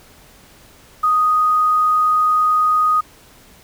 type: tone with quantisation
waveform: sine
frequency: 1244.5 Hz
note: D#6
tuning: in tune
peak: -12 dBFS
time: 1.03-3.01 s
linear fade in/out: 10 ms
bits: 7
effects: pink hiss -47 dBFS RMS until 3.63 s